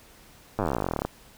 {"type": "slowing click train", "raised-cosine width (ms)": 1, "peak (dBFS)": -12, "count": 27, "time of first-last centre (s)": [0.59, 1.05], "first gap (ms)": 9, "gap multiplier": 1.05, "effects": ["pink hiss -53 dBFS RMS until 1.37 s"]}